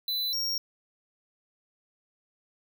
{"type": "tone pair in turn", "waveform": "square", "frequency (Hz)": [4000, 5567], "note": ["B7", "F8"], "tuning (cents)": [21, -6], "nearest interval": "tritone", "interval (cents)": 573, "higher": "second", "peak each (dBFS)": -28, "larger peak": "neither", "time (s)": [[0.08, 0.33], [0.33, 0.58]], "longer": "neither", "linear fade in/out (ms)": 2, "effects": []}